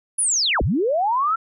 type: linear two-way sweep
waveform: sine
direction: down then up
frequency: 10548 to 35 to 1362 Hz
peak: -17 dBFS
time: 0.18-1.36 s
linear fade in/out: 10 ms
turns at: 0.62 s
effects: none